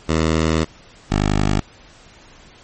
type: tone pair in turn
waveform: 10% pulse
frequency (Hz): 80 / 50.86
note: D#2 / G#1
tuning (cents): +49 / -35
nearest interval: minor sixth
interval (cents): 784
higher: first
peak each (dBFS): -7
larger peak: neither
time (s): 0.08-0.65 / 1.1-1.61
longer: first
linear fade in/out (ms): 20
effects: pink hiss -46 dBFS RMS until 2.63 s + MP3 32 kbps